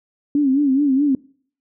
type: tone with vibrato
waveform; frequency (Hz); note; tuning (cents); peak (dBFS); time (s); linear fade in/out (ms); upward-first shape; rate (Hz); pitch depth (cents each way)
sine; 277.2; C#4; 0; -13; 0.35-1.15; 2; sine; 4.7; 110
effects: noise-tail reverb RT60 0.5 s tail -23 dB re dry